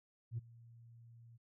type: tone with ADSR envelope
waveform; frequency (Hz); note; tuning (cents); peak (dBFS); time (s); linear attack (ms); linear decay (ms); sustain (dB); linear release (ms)
sine; 116.54; A#2; 0; -34; 0.31-1.38; 68; 19; -22; 23
effects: tanh soft clip ceiling -33 dBFS